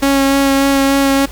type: tone with vibrato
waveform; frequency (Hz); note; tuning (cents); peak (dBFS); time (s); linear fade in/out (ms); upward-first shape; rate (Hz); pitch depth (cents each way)
sawtooth; 274.7; C#4; -16; -6; 0.02-1.26; 10; sine; 3.4; 12
effects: added 50 Hz sine -30 dBFS peak until 1.31 s + pink hiss -36 dBFS RMS until 1.31 s